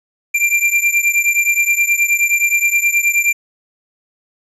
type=beating tone pair; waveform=square; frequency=2368 / 2377.5 Hz; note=D7 / D7; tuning=+14 / +21 cents; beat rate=9.5 Hz; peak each=-15 / -17 dBFS; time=0.34-3.33 s; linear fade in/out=10 ms; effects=resampled to 32000 Hz